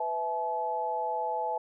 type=tone cluster; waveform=sine; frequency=498.5 / 656 / 858 Hz; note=B4 / E5 / A5; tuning=+16 / -9 / -44 cents; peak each=-36 / -35 / -30 dBFS; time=0-1.58 s; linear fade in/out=5 ms; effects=none